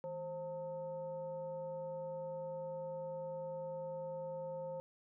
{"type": "tone with frequency modulation", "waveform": "sine", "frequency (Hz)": 530, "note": "C5", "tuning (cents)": 22, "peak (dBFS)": -40, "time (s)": [0.04, 4.8], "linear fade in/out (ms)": 0, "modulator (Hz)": 370, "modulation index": 0.58, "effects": []}